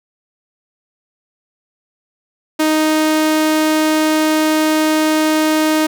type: tone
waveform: sawtooth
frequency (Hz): 311.1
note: D#4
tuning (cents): 0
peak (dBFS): -8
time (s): 2.59-5.87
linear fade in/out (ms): 10
effects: none